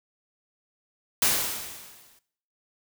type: noise with exponential decay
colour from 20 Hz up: white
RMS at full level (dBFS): -20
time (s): 1.22-2.19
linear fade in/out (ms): 2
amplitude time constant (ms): 210
effects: noise-tail reverb RT60 0.6 s tail -18 dB re dry